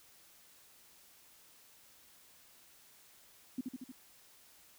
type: tone with echo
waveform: sine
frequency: 255.1 Hz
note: C4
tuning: 44 cents flat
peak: -33 dBFS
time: 3.58-3.61 s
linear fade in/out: 5 ms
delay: 77 ms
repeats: 4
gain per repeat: -3 dB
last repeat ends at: 3.918 s
effects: white hiss -62 dBFS RMS until 4.78 s